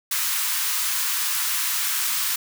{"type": "high-pass noise", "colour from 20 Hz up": "white", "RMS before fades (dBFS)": -24, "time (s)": [0.11, 2.36], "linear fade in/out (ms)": 5, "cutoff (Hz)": 960, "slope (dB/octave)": 48, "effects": []}